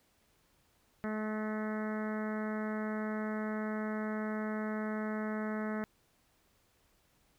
harmonic tone with a mistuned harmonic, 214.8 Hz, A3, 41 cents flat, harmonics 1 / 2 / 3 / 4 / 5 / 6 / 7 / 8 / 9 / 10, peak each -35 / -42 / -43 / -49 / -50 / -47 / -48 / -49 / -51 / -56 dBFS, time 1.04-5.84 s, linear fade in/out 0 ms, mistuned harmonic 8, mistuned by +20 cents, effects pink hiss -71 dBFS RMS until 7.38 s

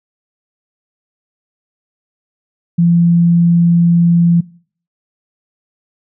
sine tone, 170.8 Hz, F3, 38 cents flat, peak -7 dBFS, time 2.78-4.41 s, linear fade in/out 10 ms, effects noise-tail reverb RT60 0.5 s tail -22 dB re dry

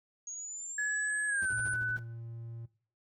sine exponential sweep, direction up, 6590 to 9470 Hz, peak -39 dBFS, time 0.27-1.74 s, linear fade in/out 2 ms
sine tone with pitch glide, 1700 to 1497.1 Hz, G#6 to F#6, +40 to +20 cents, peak -29 dBFS, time 0.78-1.97 s, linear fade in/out 5 ms, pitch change -220 cents, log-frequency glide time 1.27-1.51 s
brown noise bursts, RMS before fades -44 dBFS, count 8, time 1.42-1.993 s, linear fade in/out 2 ms, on 34 ms, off 43 ms
triangle tone, 115.7 Hz, A#2, 13 cents flat, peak -39 dBFS, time 1.52-2.66 s, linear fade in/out 10 ms
effects noise-tail reverb RT60 0.4 s tail -17 dB re dry + high-pass 60 Hz 12 dB/octave

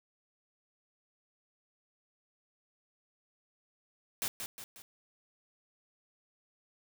white noise with echo, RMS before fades -34 dBFS, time 4.22-4.28 s, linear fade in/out 0 ms, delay 180 ms, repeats 3, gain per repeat -6 dB, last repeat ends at 4.82 s, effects none

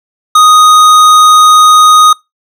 sine tone with tanh clipping, 1244.5 Hz, D#6, in tune, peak -3 dBFS, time 0.35-2.13 s, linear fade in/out 5 ms, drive 17 dB, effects noise-tail reverb RT60 0.2 s tail -24 dB re dry

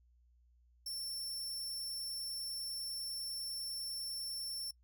sawtooth tone, 5410 Hz, E8, 44 cents sharp, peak -37 dBFS, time 0.86-4.71 s, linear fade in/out 5 ms, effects noise-tail reverb RT60 0.1 s tail -25 dB re dry + added 60 Hz sine -65 dBFS peak until 4.83 s

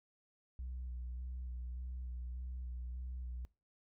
sine tone with vibrato, 62 Hz, B1, 7 cents sharp, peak -39 dBFS, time 0.59-3.45 s, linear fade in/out 0 ms, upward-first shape square, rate 1.7 Hz, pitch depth 23 cents each way, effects noise-tail reverb RT60 0.3 s tail -22 dB re dry + tanh soft clip ceiling -38 dBFS

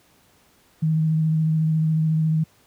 sine tone with vibrato, 158.1 Hz, D#3, 28 cents sharp, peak -17 dBFS, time 0.82-2.44 s, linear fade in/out 10 ms, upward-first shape sine, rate 14 Hz, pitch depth 18 cents each way, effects pink hiss -58 dBFS RMS until 2.66 s + high-pass 60 Hz 12 dB/octave

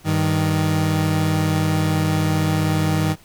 30% pulse tone pair together, 98.1 / 155.92 Hz, G2 / D#3, +2 / +4 cents, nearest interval minor sixth, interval 802 cents, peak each -19 / -16 dBFS, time 0.04-3.16 s, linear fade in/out 50 ms, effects pink hiss -50 dBFS RMS until 3.24 s

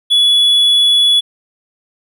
triangle tone, 3404 Hz, G#7, 42 cents sharp, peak -6 dBFS, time 0.1-1.21 s, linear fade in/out 20 ms, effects none

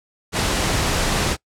pink noise, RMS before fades -20 dBFS, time 0.32-1.37 s, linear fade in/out 50 ms, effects noise-tail reverb RT60 0.1 s tail -23 dB re dry + low-pass 9000 Hz 12 dB/octave

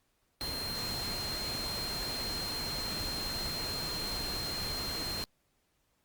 sine tone in noise, 4186 Hz, C8, in tune, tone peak -36 dBFS, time 0.41-5.24 s, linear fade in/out 0 ms, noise pink, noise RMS -39 dBFS, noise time 0.41-5.24 s, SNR 0 dB, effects pink hiss -75 dBFS RMS until 6.04 s + Opus 48 kbps

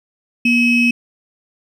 triangle ring-modulated tone, 1400 Hz, F6, 4 cents sharp, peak -6 dBFS, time 0.45-0.91 s, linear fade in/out 5 ms, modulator 1160 Hz, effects none

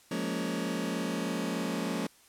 sawtooth chord, Bb minor seventh, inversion second, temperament just, 174.81 / 209.8 / 233.1 / 279.7 Hz, F3 / Ab3 / Bb3 / Db4, +2 / +18 / 0 / +16 cents, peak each -32 dBFS, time 0.11-2.07 s, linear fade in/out 5 ms, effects white hiss -60 dBFS RMS until 2.28 s + low-pass 12000 Hz 12 dB/octave

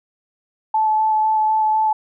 sine tone with vibrato, 868 Hz, A5, 24 cents flat, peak -14 dBFS, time 0.74-1.93 s, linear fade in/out 5 ms, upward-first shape square, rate 4 Hz, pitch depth 9 cents each way, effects none

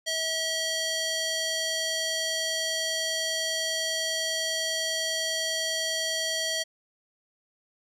square tone with band-pass filter, 645 Hz, E5, 38 cents flat, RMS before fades -29 dBFS, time 0.06-6.64 s, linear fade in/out 20 ms, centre 4700 Hz, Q 1.2, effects none

